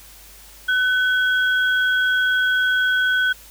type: tone pair together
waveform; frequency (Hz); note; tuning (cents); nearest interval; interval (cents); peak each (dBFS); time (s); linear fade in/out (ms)
sine; 1507 / 3283; F#6 / G#7; +31 / -21; octave + minor second; 1348; -16 / -26; 0.68-3.33; 10
effects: added 50 Hz sine -48 dBFS peak until 3.5 s + white hiss -45 dBFS RMS until 3.5 s